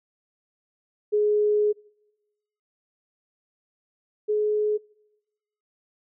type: tone pair in turn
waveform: sine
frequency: 419.2 / 422.8 Hz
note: G#4 / G#4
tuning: +16 / +31 cents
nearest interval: unison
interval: 15 cents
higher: second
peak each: -18 / -20 dBFS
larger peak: first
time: 1.12-1.73 / 4.28-4.78 s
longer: first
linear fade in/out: 20 ms
effects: noise-tail reverb RT60 1.0 s tail -26 dB re dry